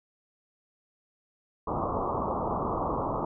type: low-pass noise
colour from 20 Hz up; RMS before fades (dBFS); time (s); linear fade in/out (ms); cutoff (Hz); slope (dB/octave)
white; -30; 1.67-3.25; 5; 1200; 96
effects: none